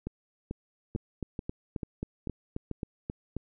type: two click trains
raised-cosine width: 3 ms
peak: -20 / -21 dBFS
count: 10 / 7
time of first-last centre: 0.96-3.366 / 0.07-2.713 s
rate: 3.74 / 2.27 Hz
effects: none